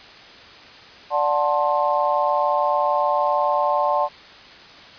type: chord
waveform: sine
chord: D dominant seventh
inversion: none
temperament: just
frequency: 587.3 / 734.2 / 881 / 1057.2 Hz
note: D5 / F#5 / A5 / C6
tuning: 0 / -14 / +2 / +18 cents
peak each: -22 / -24 / -22 / -23 dBFS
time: 1.1-4.09 s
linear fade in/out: 50 ms
effects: white hiss -43 dBFS RMS until 4.98 s + resampled to 11025 Hz